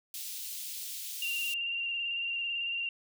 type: high-pass noise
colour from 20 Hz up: white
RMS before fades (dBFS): -40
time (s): 0.14-1.54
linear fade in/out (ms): 2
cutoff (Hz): 2800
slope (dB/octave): 24
type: tone with vibrato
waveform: sine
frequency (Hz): 2774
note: F7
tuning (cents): -12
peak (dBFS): -31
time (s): 1.22-2.89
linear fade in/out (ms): 2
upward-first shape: square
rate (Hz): 18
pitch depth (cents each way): 21
effects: none